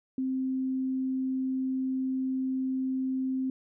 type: tone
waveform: sine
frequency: 261.6 Hz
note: C4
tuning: in tune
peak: -27 dBFS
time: 0.18-3.5 s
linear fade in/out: 2 ms
effects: none